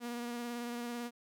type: tone with vibrato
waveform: sawtooth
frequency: 239 Hz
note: A#3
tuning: 43 cents sharp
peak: -34 dBFS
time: 0-1.11 s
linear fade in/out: 50 ms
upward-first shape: sine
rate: 18 Hz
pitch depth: 19 cents each way
effects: none